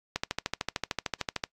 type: click train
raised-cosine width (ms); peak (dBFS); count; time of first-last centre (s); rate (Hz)
0.2; -11; 18; 0.16-1.438; 13.3
effects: noise-tail reverb RT60 0.1 s tail -23 dB re dry + AAC 64 kbps